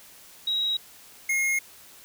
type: tone pair in turn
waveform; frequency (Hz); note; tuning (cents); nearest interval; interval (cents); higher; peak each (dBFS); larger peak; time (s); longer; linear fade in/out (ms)
sine / square; 3831 / 2150; A#7 / C7; +47 / +47; minor seventh; 1000; first; -23; neither; 0.47-0.77 / 1.29-1.59; neither; 5
effects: white hiss -50 dBFS RMS until 2.04 s